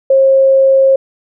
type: tone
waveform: sine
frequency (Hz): 537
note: C5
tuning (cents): +45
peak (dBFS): -5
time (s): 0.1-0.96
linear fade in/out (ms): 5
effects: none